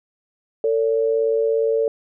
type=tone pair together; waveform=sine; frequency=450.6 / 567.7 Hz; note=A4 / C#5; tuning=+41 / +41 cents; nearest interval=major third; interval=400 cents; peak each=-17 / -23 dBFS; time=0.64-1.88 s; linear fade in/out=2 ms; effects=none